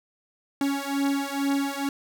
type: beating tone pair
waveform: 45% pulse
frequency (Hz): 277.2 / 279.4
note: C#4 / C#4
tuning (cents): 0 / +14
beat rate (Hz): 2.2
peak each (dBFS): -27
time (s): 0.61-1.89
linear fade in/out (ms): 2
effects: none